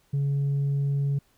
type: tone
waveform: sine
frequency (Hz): 140.4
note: C#3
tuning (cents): +22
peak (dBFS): -20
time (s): 0.13-1.19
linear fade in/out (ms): 10
effects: tanh soft clip ceiling -21 dBFS + pink hiss -65 dBFS RMS until 1.37 s